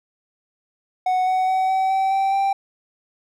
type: tone with pitch steps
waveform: triangle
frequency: 740 / 747.3 / 754.7 / 762.1 / 769.6 / 777.2 / 784.9 Hz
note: F#5 / F#5 / F#5 / G5 / G5 / G5 / G5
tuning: 0 / +17 / +34 / -49 / -32 / -15 / +2 cents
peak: -15 dBFS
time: 1.06-2.53 s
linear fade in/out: 5 ms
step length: 210 ms
effects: none